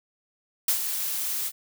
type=noise with ADSR envelope; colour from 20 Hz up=blue; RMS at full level=-21 dBFS; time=0.68-1.52 s; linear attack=4 ms; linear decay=88 ms; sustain=-8 dB; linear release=52 ms; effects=none